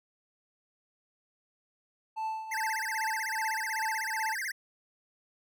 triangle tone with tremolo, 880 Hz, A5, in tune, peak -28 dBFS, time 2.16-4.35 s, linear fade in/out 20 ms, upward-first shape triangle, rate 2.5 Hz, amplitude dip 70%
square tone with vibrato, 1817 Hz, A#6, 45 cents flat, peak -33 dBFS, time 2.51-4.52 s, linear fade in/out 10 ms, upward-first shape sine, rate 16 Hz, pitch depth 280 cents each way
effects none

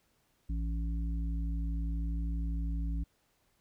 harmonic tone, 56.2 Hz, A1, 37 cents sharp, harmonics 1 / 3 / 5, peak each -31 / -41 / -45 dBFS, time 0.49-3.04 s, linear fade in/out 10 ms, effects pink hiss -73 dBFS RMS until 3.6 s

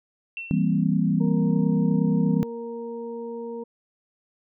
sine tone with exponential decay, 2705 Hz, E7, 44 cents sharp, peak -28 dBFS, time 0.37-0.83 s, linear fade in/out 1 ms, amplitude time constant 100 ms
sine chord, C dominant seventh, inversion first, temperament equal, 164.81 / 196 / 233.1 / 261.6 Hz, E3 / G3 / Bb3 / C4, 0 / 0 / 0 / 0 cents, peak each -23 / -23 / -27 / -27 dBFS, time 0.51-2.43 s, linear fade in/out 0 ms
harmonic tone, 233.1 Hz, A#3, in tune, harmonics 1 / 2 / 4, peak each -36 / -32 / -43 dBFS, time 1.2-3.64 s, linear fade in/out 10 ms
effects none

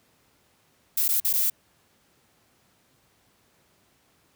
violet noise with dropouts, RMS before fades -23 dBFS, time 0.97-1.5 s, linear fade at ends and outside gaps 5 ms, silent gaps 1.081-1.088 / 1.202-1.247 / 1.329-1.336 s, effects pink hiss -64 dBFS RMS until 4.35 s + high-pass 80 Hz 12 dB/octave

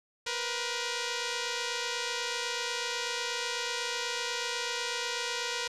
5% pulse tone pair together, 474.9 / 503 Hz, A#4 / B4, +32 / +32 cents, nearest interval minor second, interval 100 cents, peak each -21 / -25 dBFS, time 0.26-5.68 s, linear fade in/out 10 ms, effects resampled to 24000 Hz + 8-bit

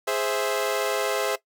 sawtooth chord, Ab augmented, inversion none, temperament equal, 415.3 / 523.3 / 659.3 Hz, Ab4 / C5 / E5, 0 / 0 / 0 cents, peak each -24 dBFS, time 0.07-1.36 s, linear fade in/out 10 ms, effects noise-tail reverb RT60 0.1 s tail -17 dB re dry

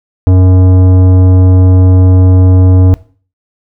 sine tone with tanh clipping, 92.5 Hz, F#2, in tune, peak -4 dBFS, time 0.27-2.94 s, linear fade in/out 0 ms, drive 14 dB, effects noise-tail reverb RT60 0.4 s tail -18 dB re dry

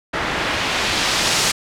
white noise with low-pass filter sweep, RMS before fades -20 dBFS, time 0.13-1.52 s, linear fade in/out 10 ms, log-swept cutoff 1800 to 6700 Hz, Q 0.84, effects none

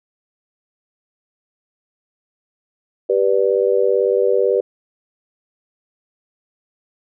sine chord, G major, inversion none, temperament just, 392 / 490 / 588 Hz, G4 / B4 / D5, 0 / -14 / +2 cents, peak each -17 / -16 / -21 dBFS, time 3.09-4.61 s, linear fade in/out 10 ms, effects none

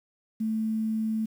sine tone, 220 Hz, A3, in tune, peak -25 dBFS, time 0.4-1.26 s, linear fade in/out 10 ms, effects 9-bit

